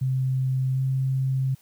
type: tone with pitch glide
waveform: sine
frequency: 130.81 to 132.56 Hz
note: C3 to C3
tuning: 0 to +23 cents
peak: -21 dBFS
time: 0.01-1.55 s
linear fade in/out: 10 ms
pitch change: +23 cents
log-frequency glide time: 0.73-0.8 s
effects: white hiss -59 dBFS RMS until 1.61 s